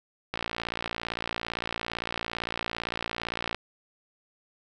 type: click train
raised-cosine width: 0.3 ms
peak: -14 dBFS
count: 186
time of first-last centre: 0.34-3.546 s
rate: 57.7 Hz
effects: none